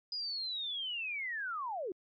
sine linear sweep, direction down, 4978 to 333.3 Hz, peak -35 dBFS, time 0.12-1.92 s, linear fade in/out 2 ms, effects MP3 32 kbps

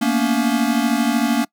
square tone cluster, 226.5 / 239.5 / 282.7 Hz, A#3 / A#3 / C#4, -50 / +47 / +34 cents, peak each -21 dBFS, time 0.01-1.45 s, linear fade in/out 10 ms, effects noise-tail reverb RT60 0.1 s tail -24 dB re dry

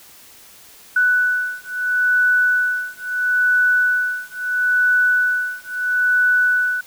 sine beating tone pair, 1486 / 1486.75 Hz, F#6 / F#6, +7 / +8 cents, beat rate 0.75 Hz, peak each -18 dBFS, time 0.96-6.81 s, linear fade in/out 5 ms, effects white hiss -45 dBFS RMS until 6.86 s

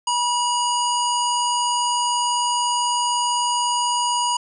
harmonic tone with a mistuned harmonic, 967 Hz, B5, 37 cents flat, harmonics 1 / 3 / 5 / 7 / 9, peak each -20 / -26 / -30 / -28 / -31 dBFS, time 0.07-4.37 s, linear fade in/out 5 ms, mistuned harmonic 9, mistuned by +16 cents, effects none

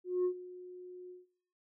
sine tone with ADSR envelope, 361.9 Hz, F#4, 38 cents flat, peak -25 dBFS, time 0.04-1.26 s, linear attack 210 ms, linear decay 83 ms, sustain -21 dB, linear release 160 ms, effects noise-tail reverb RT60 0.6 s tail -21 dB re dry + tanh soft clip ceiling -26 dBFS

